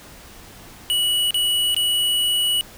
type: tone with dropouts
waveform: square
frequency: 2935 Hz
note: F#7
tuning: 15 cents flat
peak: -18 dBFS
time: 0.9-2.61 s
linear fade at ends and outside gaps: 0 ms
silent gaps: 1.307-1.344 / 1.745-1.765 s
effects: pink hiss -43 dBFS RMS until 2.77 s